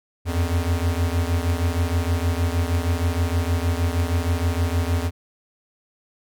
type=beating tone pair; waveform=square; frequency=83.6 / 90 Hz; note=E2 / F#2; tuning=+25 / -47 cents; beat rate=6.4 Hz; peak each=-22 / -25 dBFS; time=0.25-5.11 s; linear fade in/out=50 ms; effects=none